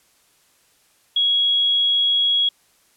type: tone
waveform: sine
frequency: 3322 Hz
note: G#7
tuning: in tune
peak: -15 dBFS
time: 1.16-2.49 s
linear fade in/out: 5 ms
effects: white hiss -59 dBFS RMS until 2.96 s + low-pass 12000 Hz 12 dB/octave